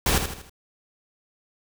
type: noise with echo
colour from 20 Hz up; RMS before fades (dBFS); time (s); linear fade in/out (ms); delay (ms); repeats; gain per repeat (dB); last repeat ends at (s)
pink; -21; 0.06-0.18; 2; 79; 4; -7; 0.496
effects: none